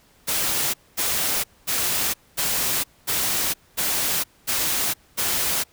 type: noise bursts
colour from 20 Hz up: white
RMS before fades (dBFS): -23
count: 8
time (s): 0.27-5.64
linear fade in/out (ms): 20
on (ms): 470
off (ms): 230
effects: pink hiss -57 dBFS RMS until 5.72 s